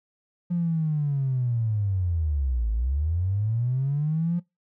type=linear two-way sweep; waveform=triangle; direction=down then up; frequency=176.6 to 52.6 to 176.6 Hz; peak=-18 dBFS; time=0.5-4.4 s; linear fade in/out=20 ms; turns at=2.71 s; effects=noise-tail reverb RT60 0.2 s tail -25 dB re dry + tanh soft clip ceiling -20 dBFS